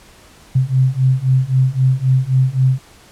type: beating tone pair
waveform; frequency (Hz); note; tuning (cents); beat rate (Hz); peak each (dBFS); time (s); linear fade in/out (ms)
sine; 128.7 / 132.5; C3 / C3; -28 / +22; 3.8; -15 / -14; 0.55-2.79; 10
effects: pink hiss -45 dBFS RMS until 3.11 s + low-pass 11000 Hz 12 dB/octave